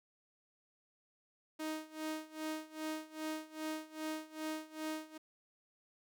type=tone with tremolo; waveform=sawtooth; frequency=312.3 Hz; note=D#4; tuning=7 cents sharp; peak=-33 dBFS; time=1.59-5.18 s; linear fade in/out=10 ms; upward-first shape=sine; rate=2.5 Hz; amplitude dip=90%; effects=none